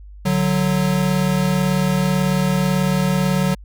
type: tone pair together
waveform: square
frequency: 146.83 / 184.99 Hz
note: D3 / F#3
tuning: 0 / 0 cents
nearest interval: major third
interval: 400 cents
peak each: -21 / -18 dBFS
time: 0.25-3.55 s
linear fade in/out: 10 ms
effects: added 50 Hz sine -36 dBFS peak until 3.64 s